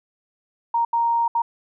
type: tone bursts at uneven times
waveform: sine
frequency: 932.3 Hz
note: A#5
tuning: in tune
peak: -17 dBFS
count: 3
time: 0.74-0.85 / 0.93-1.28 / 1.35-1.42 s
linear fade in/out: 5 ms
effects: none